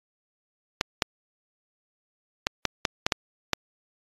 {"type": "clicks", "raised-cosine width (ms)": 0.2, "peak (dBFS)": -4, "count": 8, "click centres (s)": [0.811, 1.022, 2.469, 2.653, 2.852, 3.065, 3.122, 3.533], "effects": ["AAC 32 kbps"]}